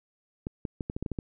clicks, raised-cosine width 3 ms, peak -19 dBFS, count 9, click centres 0.469 / 0.652 / 0.808 / 0.899 / 0.965 / 1.026 / 1.062 / 1.117 / 1.188 s, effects none

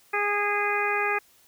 harmonic tone, 411.1 Hz, G#4, 18 cents flat, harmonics 1 / 2 / 3 / 4 / 5 / 6, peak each -30 / -30 / -30 / -30 / -30 / -30 dBFS, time 0.13-1.19 s, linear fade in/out 10 ms, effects white hiss -59 dBFS RMS until 1.47 s

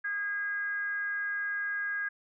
sine tone with frequency modulation, 1634 Hz, G#6, 29 cents flat, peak -30 dBFS, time 0.04-2.09 s, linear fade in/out 10 ms, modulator 398 Hz, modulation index 0.33, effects none

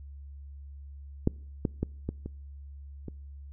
clicks, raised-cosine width 3 ms, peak -10 / -13 / -15 / -18 / -24 / -24 dBFS, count 6, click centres 1.274 / 1.652 / 1.83 / 2.09 / 2.26 / 3.083 s, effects noise-tail reverb RT60 0.6 s tail -26 dB re dry + added 70 Hz sine -42 dBFS peak until 3.52 s

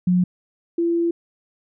sine tone pair in turn, 180.1 / 338.9 Hz, F#3 / E4, -46 / +48 cents, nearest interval major seventh, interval 1094 cents, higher second, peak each -14 / -17 dBFS, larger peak first, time 0.07-0.24 / 0.78-1.11 s, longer second, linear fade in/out 5 ms, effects none

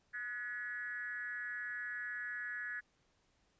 sine tone with frequency modulation, 1699 Hz, G#6, 39 cents sharp, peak -39 dBFS, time 0.13-2.81 s, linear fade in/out 20 ms, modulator 226 Hz, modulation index 0.9, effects pink hiss -75 dBFS RMS until 3.59 s + resampled to 16000 Hz

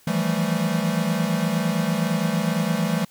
square tone cluster, 163.3 / 172 / 194 / 220.5 Hz, E3 / F3 / G3 / A3, -16 / -26 / -18 / +4 cents, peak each -27 dBFS, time 0.07-3.05 s, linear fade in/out 5 ms, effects white hiss -55 dBFS RMS until 3.1 s

